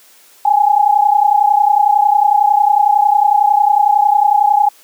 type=tone pair together; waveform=sine; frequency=811 / 842 Hz; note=G#5 / G#5; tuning=-41 / +24 cents; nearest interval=minor second; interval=65 cents; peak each=-11 dBFS; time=0.45-4.69 s; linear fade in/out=5 ms; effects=white hiss -46 dBFS RMS until 4.83 s + high-pass 300 Hz 12 dB/octave